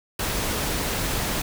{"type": "noise", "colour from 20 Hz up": "pink", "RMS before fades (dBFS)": -26, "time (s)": [0.19, 1.42], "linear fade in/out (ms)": 5, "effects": []}